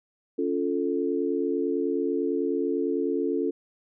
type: chord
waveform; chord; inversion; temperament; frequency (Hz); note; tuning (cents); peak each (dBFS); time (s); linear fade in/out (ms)
sine; Db augmented; none; equal with one note detuned; 280.1 / 349.2 / 440; Db4 / F4 / A4; +18 / 0 / 0; -28; 0.38-3.51; 10
effects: none